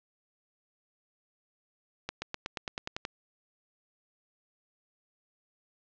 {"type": "accelerating click train", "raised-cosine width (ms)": 0.2, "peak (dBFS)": -16, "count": 10, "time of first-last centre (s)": [2.09, 3.051], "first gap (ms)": 130, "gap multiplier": 0.95, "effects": ["low-pass 5000 Hz 12 dB/octave"]}